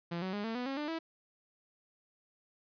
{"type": "tone with pitch steps", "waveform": "sawtooth", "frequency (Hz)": [170.9, 187.45, 205.6, 225.5, 247.3, 271.3, 297.6, 326.4], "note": ["F3", "F#3", "G#3", "A3", "B3", "C#4", "D4", "E4"], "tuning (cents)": [-37, 23, -17, 43, 3, -37, 23, -17], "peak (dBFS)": -31, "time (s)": [0.11, 0.99], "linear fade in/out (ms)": 10, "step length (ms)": 110, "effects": ["resampled to 11025 Hz"]}